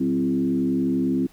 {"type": "tone with frequency modulation", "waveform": "sine", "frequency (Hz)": 261.6, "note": "C4", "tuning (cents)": 0, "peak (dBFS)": -19, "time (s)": [0, 1.27], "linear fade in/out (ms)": 10, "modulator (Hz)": 71.3, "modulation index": 1, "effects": ["pink hiss -55 dBFS RMS until 1.32 s"]}